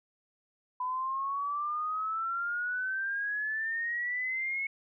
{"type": "exponential sweep", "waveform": "sine", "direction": "up", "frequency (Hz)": [998, 2200], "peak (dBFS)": -30, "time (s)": [0.8, 4.67], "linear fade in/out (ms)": 5, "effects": []}